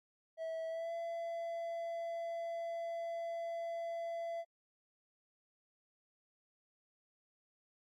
triangle tone with pitch glide, 650 to 673.3 Hz, E5 to E5, -24 to +36 cents, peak -36 dBFS, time 0.37-4.45 s, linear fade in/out 50 ms, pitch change +60 cents, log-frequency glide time 0.68-0.93 s, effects AAC 64 kbps

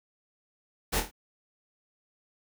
pink noise with echo, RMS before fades -28 dBFS, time 0.92-1.01 s, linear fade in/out 20 ms, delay 26 ms, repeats 4, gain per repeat -6 dB, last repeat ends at 1.114 s, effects none

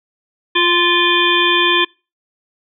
harmonic tone with a mistuned harmonic, 349.2 Hz, F4, in tune, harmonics 1 / 3 / 5 / 7 / 9 / 10, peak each -18 / -18 / -18 / -18 / -18 / -18 dBFS, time 0.55-1.85 s, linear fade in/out 10 ms, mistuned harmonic 3, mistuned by -16 cents, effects noise-tail reverb RT60 0.3 s tail -25 dB re dry

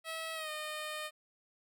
10% pulse tone with pitch glide, 647 to 611.7 Hz, E5 to D#5, -32 to -30 cents, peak -30 dBFS, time 0.04-1.11 s, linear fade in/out 50 ms, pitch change -98 cents, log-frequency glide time 0.34-0.5 s, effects none

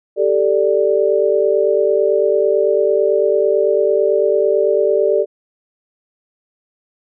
sine chord, G suspended second, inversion none, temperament just, 392 / 441 / 588 Hz, G4 / A4 / D5, 0 / +4 / +2 cents, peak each -16 dBFS, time 0.16-5.26 s, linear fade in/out 50 ms, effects none

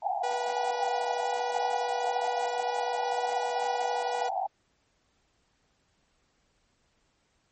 white band-pass noise, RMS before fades -31 dBFS, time 0.02-4.47 s, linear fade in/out 5 ms, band 700 to 830 Hz, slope 96 dB/octave
sawtooth tone, 486.8 Hz, B4, 25 cents flat, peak -28 dBFS, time 0.23-4.29 s, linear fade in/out 10 ms
effects pink hiss -71 dBFS RMS until 7.51 s + MP3 32 kbps

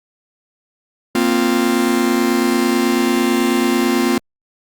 45% pulse chord, Bb suspended second, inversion none, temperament just, 233.1 / 262.2 / 349.6 Hz, Bb3 / C4 / F4, 0 / +4 / +2 cents, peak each -18 dBFS, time 1.15-4.18 s, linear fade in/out 2 ms, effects Opus 48 kbps

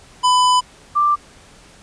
square / sine tone pair in turn, 1000 / 1179.6 Hz, B5 / D6, +21 / +7 cents, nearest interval minor third, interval 286 cents, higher second, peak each -12 dBFS, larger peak neither, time 0.23-0.61 / 0.95-1.16 s, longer first, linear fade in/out 20 ms, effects pink hiss -46 dBFS RMS until 1.82 s + resampled to 22050 Hz

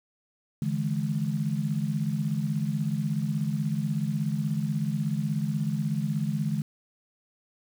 sine tone cluster, 145.8 / 162.2 / 210.5 Hz, D3 / E3 / G#3, -12 / -28 / +24 cents, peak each -29 / -30 / -30 dBFS, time 0.62-6.62 s, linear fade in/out 2 ms, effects 8-bit

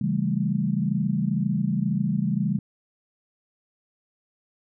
sine chord, A dominant seventh, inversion first, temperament just, 137.5 / 165 / 198 / 220 Hz, C#3 / E3 / G3 / A3, -14 / +2 / +18 / 0 cents, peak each -28 / -27 / -25 / -29 dBFS, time 0.01-2.59 s, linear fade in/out 5 ms, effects none

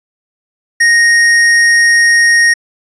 sine tone with hard clipping, 1864.7 Hz, A#6, in tune, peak -7 dBFS, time 0.8-2.54 s, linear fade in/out 10 ms, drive 15 dB, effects resampled to 22050 Hz

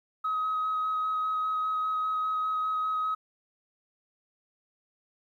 sine tone with vibrato, 1268 Hz, D#6, 32 cents sharp, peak -25 dBFS, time 0.24-3.15 s, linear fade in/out 10 ms, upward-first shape square, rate 5 Hz, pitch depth 8 cents each way, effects tanh soft clip ceiling -23 dBFS + 11-bit

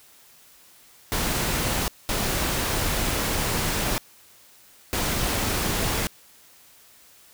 pink noise bursts at uneven times, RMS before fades -25 dBFS, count 3, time 1.12-1.88 / 2.09-3.98 / 4.93-6.07 s, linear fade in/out 0 ms, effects white hiss -53 dBFS RMS until 7.33 s

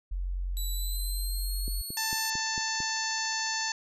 sine tone, 45.12 Hz, F#1, 43 cents flat, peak -29 dBFS, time 0.11-1.82 s, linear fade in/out 10 ms
5% pulse tone with pitch glide, 3949 to 4356 Hz, B7 to C#8, -1 to -31 cents, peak -28 dBFS, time 0.57-2.3 s, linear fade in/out 0 ms, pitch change +170 cents, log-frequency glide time 0.72-1.71 s
click train, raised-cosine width 3 ms, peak -27 dBFS, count 6, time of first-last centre 1.68-2.804 s, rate 4.45 Hz
harmonic tone, 886 Hz, A5, 12 cents sharp, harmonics 1 / 2 / 3 / 4 / 5 / 6 / 7 / 8, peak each -36 / -34 / -41 / -44 / -35 / -39 / -36 / -40 dBFS, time 1.97-3.72 s, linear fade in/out 2 ms
effects resampled to 32000 Hz

